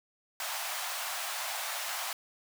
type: high-pass noise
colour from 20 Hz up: pink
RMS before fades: -36 dBFS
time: 0.4-2.13 s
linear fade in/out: 2 ms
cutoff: 650 Hz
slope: 48 dB/octave
effects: none